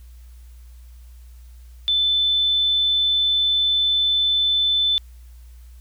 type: tone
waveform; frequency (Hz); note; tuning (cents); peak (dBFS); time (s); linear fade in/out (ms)
sine; 3520; A7; 0; -16; 1.88-4.98; 0
effects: added 60 Hz sine -40 dBFS peak until 5.8 s + white hiss -59 dBFS RMS until 5.8 s